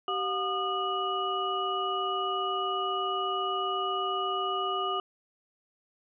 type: tone cluster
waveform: sine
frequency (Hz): 385.8 / 720 / 1220 / 2923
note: G4 / F#5 / D#6 / F#7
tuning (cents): -28 / -47 / -34 / -22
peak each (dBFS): -34 / -35 / -30 / -36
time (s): 0.08-5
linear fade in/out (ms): 2
effects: none